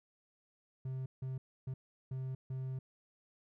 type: tone bursts at uneven times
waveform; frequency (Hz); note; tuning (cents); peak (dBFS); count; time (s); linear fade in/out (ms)
triangle; 130.81; C3; 0; -35; 5; 0.85-1.06 / 1.22-1.38 / 1.67-1.74 / 2.11-2.35 / 2.5-2.79; 5
effects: none